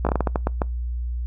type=slowing click train; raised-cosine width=1 ms; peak=-7 dBFS; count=10; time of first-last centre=0.05-0.618 s; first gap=17 ms; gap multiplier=1.31; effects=noise-tail reverb RT60 0.2 s tail -25 dB re dry + added 60 Hz sine -24 dBFS peak until 1.26 s